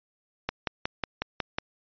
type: click train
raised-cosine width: 0.3 ms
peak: -11 dBFS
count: 7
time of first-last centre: 0.49-1.585 s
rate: 5.48 Hz
effects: resampled to 11025 Hz